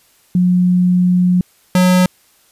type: tone pair in turn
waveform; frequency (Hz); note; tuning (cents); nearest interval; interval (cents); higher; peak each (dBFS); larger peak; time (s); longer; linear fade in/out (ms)
sine / square; 180 / 182.41; F#3 / F#3; -47 / -24; unison; 23; second; -9; neither; 0.35-1.41 / 1.75-2.06; first; 2
effects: white hiss -53 dBFS RMS until 2.51 s + resampled to 32000 Hz